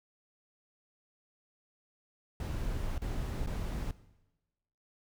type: noise with dropouts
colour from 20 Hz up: brown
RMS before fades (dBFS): -35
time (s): 2.4-3.91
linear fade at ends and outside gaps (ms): 2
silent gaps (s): 2.98-3.018 / 3.462-3.472
effects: noise-tail reverb RT60 1.0 s tail -17 dB re dry